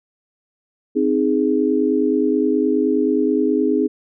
sine chord, Ab major, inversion first, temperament equal, 261.6 / 311.1 / 415.3 Hz, C4 / Eb4 / Ab4, 0 / 0 / 0 cents, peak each -19 dBFS, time 0.95-3.88 s, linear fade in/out 20 ms, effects none

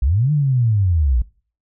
sine linear two-way sweep, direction up then down, 54 to 152.9 to 54 Hz, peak -13 dBFS, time 0.02-1.22 s, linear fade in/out 5 ms, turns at 0.32 s, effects noise-tail reverb RT60 0.4 s tail -21 dB re dry

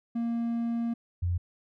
triangle / sine tone pair in turn, 233.1 / 87.95 Hz, A#3 / F2, 0 / +13 cents, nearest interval octave + perfect fourth, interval 1687 cents, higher first, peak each -25 dBFS, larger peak neither, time 0.15-0.94 / 1.22-1.38 s, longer first, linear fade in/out 10 ms, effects none

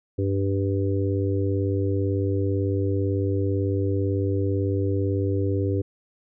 harmonic tone, 98 Hz, G2, in tune, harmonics 1 / 3 / 4 / 5, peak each -23 / -28 / -28 / -31 dBFS, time 0.18-5.82 s, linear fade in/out 10 ms, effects none

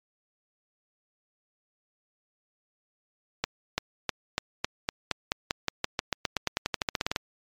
accelerating click train, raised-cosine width 0.2 ms, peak -8 dBFS, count 26, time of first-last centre 3.44-7.161 s, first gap 340 ms, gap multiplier 0.92, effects MP3 96 kbps

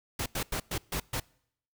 pink noise bursts at uneven times, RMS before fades -32 dBFS, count 6, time 0.19-0.26 / 0.35-0.43 / 0.52-0.6 / 0.71-0.78 / 0.92-1 / 1.13-1.2 s, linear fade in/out 5 ms, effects noise-tail reverb RT60 0.7 s tail -25 dB re dry

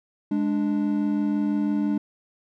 triangle tone pair together, 207.7 / 293.7 Hz, G#3 / D4, 0 / 0 cents, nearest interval tritone, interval 600 cents, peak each -22 dBFS, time 0.31-1.98 s, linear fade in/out 5 ms, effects none

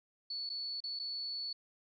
sine tone with dropouts, 4435 Hz, C#8, in tune, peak -37 dBFS, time 0.3-1.53 s, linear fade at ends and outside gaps 5 ms, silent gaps 0.493-0.499 / 0.804-0.838 / 0.991-0.996 s, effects none

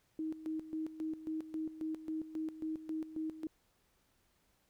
sine tone with tremolo, 315.5 Hz, D#4, 24 cents sharp, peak -35 dBFS, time 0.19-3.47 s, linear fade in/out 2 ms, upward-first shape square, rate 3.7 Hz, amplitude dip 75%, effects pink hiss -74 dBFS RMS until 4.69 s

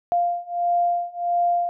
sine beating tone pair, 697 / 698.5 Hz, F5 / F5, -4 / 0 cents, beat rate 1.5 Hz, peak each -23 / -22 dBFS, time 0.12-1.69 s, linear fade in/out 0 ms, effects none

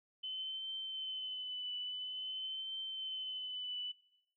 sine tone with vibrato, 3040 Hz, F#7, 46 cents sharp, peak -39 dBFS, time 0.23-3.92 s, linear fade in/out 10 ms, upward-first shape triangle, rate 0.49 Hz, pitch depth 38 cents each way, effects noise-tail reverb RT60 0.7 s tail -18 dB re dry

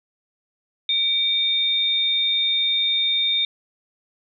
sine tone pair together, 2300 / 3651 Hz, D7 / A#7, -37 / -37 cents, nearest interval minor sixth, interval 800 cents, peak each -29 / -18 dBFS, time 0.89-3.45 s, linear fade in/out 2 ms, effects none

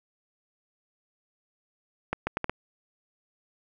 accelerating click train, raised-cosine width 0.5 ms, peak -12 dBFS, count 5, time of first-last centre 2.13-2.496 s, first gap 140 ms, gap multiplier 0.72, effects none

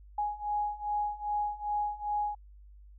sine beating tone pair, 830.6 / 833.1 Hz, G#5 / G#5, 0 / +5 cents, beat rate 2.5 Hz, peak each -34 / -32 dBFS, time 0.18-2.35 s, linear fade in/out 5 ms, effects added 50 Hz sine -50 dBFS peak until 2.98 s

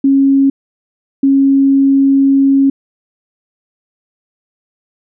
sine tone pair in turn, 273.6 / 273.6 Hz, C#4 / C#4, -23 / -23 cents, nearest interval unison, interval 0 cents, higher neither, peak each -6 dBFS, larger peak neither, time 0.04-0.5 / 1.23-2.7 s, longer second, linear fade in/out 5 ms, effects none

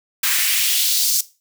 white noise with high-pass filter sweep, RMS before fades -18 dBFS, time 0.23-1.21 s, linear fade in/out 5 ms, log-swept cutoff 1600 to 5600 Hz, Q 1.8, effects noise-tail reverb RT60 0.3 s tail -17 dB re dry

